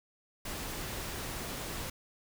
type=noise; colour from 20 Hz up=pink; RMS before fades=-39 dBFS; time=0.45-1.9 s; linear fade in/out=5 ms; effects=none